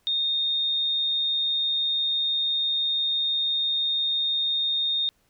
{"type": "tone", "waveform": "sine", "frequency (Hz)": 3677, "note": "A#7", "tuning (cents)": -24, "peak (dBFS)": -22, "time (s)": [0.07, 5.09], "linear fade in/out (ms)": 0, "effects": ["pink hiss -67 dBFS RMS until 5.29 s"]}